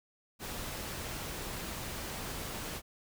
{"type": "noise", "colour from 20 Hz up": "pink", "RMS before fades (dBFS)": -40, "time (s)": [0.39, 2.82], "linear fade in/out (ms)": 50, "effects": []}